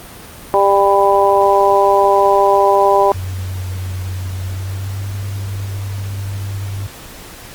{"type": "harmonic tone", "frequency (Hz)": 198.4, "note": "G3", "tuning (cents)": 21, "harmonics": [2, 3, 4, 5], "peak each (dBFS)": [-14, -14, -14, -14], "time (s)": [0.54, 3.12], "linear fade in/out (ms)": 0}
{"type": "tone with pitch glide", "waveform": "sine", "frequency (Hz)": [92.5, 98.57], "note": ["F#2", "G2"], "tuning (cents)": [0, 10], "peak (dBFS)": -20, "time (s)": [3.14, 6.87], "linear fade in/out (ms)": 5, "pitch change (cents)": 110, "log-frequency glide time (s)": [4.38, 5.05]}
{"effects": ["pink hiss -35 dBFS RMS until 7.54 s", "Opus 32 kbps"]}